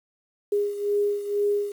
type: beating tone pair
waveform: sine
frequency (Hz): 409.2 / 411.3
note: G#4 / G#4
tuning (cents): -26 / -17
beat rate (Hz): 2.1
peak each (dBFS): -23 / -28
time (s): 0.52-1.72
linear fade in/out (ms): 5
effects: 8-bit